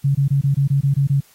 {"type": "tone bursts", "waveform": "sine", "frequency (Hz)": 139.1, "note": "C#3", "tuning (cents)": 6, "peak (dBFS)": -13, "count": 9, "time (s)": [0.04, 1.206], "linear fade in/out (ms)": 10, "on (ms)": 110, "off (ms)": 22, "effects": ["white hiss -53 dBFS RMS until 1.34 s", "AAC 48 kbps"]}